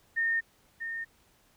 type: tone with echo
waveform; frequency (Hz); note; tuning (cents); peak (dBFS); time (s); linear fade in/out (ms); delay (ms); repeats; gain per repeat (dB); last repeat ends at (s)
sine; 1829; A#6; -33; -25; 0.16-0.41; 20; 640; 1; -8; 1.05
effects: pink hiss -65 dBFS RMS until 1.56 s